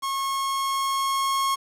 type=tone with level ramp; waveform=45% pulse; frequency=1088 Hz; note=C#6; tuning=33 cents flat; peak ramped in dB=-25 to -21 dBFS; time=0.02-1.56 s; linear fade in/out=20 ms; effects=resampled to 32000 Hz + 8-bit